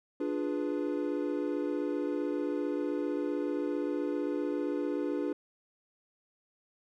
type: chord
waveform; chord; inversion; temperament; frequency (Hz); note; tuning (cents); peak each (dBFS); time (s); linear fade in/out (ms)
triangle; D diminished seventh; none; equal with one note detuned; 293.7 / 349.2 / 416.5 / 493.9; D4 / F4 / Ab4 / Cb5; 0 / 0 / +5 / 0; -31 / -34 / -35 / -36; 0.2-5.33; 5
effects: none